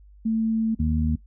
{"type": "tone", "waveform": "sine", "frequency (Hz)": 222.8, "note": "A3", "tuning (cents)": 22, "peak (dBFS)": -20, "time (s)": [0.25, 0.75], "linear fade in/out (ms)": 10}
{"type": "harmonic tone", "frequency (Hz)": 77.78, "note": "D#2", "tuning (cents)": 0, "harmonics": [1, 2, 3], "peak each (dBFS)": [-23, -28, -24], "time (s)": [0.79, 1.16], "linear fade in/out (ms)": 10}
{"effects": ["noise-tail reverb RT60 0.1 s tail -19 dB re dry", "added 50 Hz sine -47 dBFS peak until 1.26 s"]}